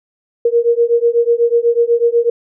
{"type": "beating tone pair", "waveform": "sine", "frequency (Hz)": [466.3, 474.4], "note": ["A#4", "A#4"], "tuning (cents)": [1, 30], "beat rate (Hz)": 8.1, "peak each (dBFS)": -13, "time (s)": [0.45, 2.3], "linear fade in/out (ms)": 5, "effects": []}